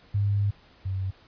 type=tone pair in turn; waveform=sine; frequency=101.3 / 95.24 Hz; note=G#2 / G2; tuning=-43 / -49 cents; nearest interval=minor second; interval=106 cents; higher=first; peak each=-21 / -26 dBFS; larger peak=first; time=0.14-0.51 / 0.85-1.11 s; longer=first; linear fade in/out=10 ms; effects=pink hiss -56 dBFS RMS until 1.27 s + resampled to 11025 Hz